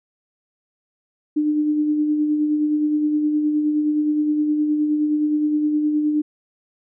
sine tone with tremolo, 300.8 Hz, D4, 42 cents sharp, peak -15 dBFS, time 1.36-6.22 s, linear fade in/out 10 ms, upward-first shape sine, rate 9.6 Hz, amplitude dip 35%, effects none

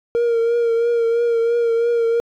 triangle tone with vibrato, 466.2 Hz, A#4, in tune, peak -12 dBFS, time 0.15-2.2 s, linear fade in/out 0 ms, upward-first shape triangle, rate 3 Hz, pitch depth 36 cents each way, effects tanh soft clip ceiling -8 dBFS

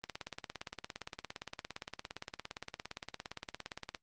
click train, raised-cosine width 0.2 ms, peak -23 dBFS, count 69, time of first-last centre 0.04-3.948 s, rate 17.4 Hz, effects noise-tail reverb RT60 0.1 s tail -19 dB re dry + Opus 32 kbps

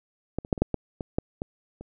clicks, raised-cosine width 2 ms, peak -14 / -26 / -8 / -22 / -6 / -12 / -18 / -10 / -17 / -27 dBFS, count 10, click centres 0.386 / 0.449 / 0.528 / 0.578 / 0.62 / 0.743 / 1.008 / 1.185 / 1.419 / 1.81 s, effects none

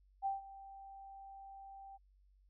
sine tone with ADSR envelope, 783 Hz, G5, 2 cents flat, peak -32 dBFS, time 0.22-1.98 s, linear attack 39 ms, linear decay 150 ms, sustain -18 dB, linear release 27 ms, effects added 48 Hz sine -65 dBFS peak until 2.49 s

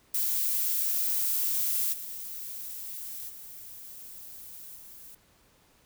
violet noise with level steps, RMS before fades -28 / -39 / -45 / -48 dBFS, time 0.14-5.15 s, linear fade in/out 5 ms, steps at 1.92 / 3.28 / 4.75 s, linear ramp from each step 20 ms, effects pink hiss -63 dBFS RMS until 5.85 s

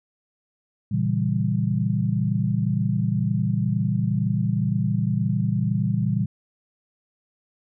sine chord, A# diminished seventh, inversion none, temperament equal, 116.54 / 138.59 / 164.81 / 196 Hz, A#2 / C#3 / E3 / G3, 0 / 0 / 0 / 0 cents, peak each -24 / -27 / -26 / -25 dBFS, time 0.91-6.26 s, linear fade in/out 10 ms, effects none

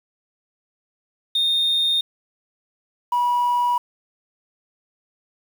sine tone pair in turn, 3667 / 971.3 Hz, A#7 / B5, -29 / -29 cents, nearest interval octave + major seventh, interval 2300 cents, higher first, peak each -15 dBFS, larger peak neither, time 1.35-2.01 / 3.12-3.78 s, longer neither, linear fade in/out 5 ms, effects tanh soft clip ceiling -15 dBFS + 7-bit

